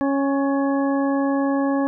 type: harmonic tone with a mistuned harmonic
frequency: 276.3 Hz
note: C#4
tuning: 6 cents flat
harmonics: 1 / 2 / 3 / 4 / 6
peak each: -19 / -25 / -29 / -31 / -35 dBFS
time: 0.01-1.87 s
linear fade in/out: 0 ms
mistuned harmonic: 6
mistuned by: +31 cents
effects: none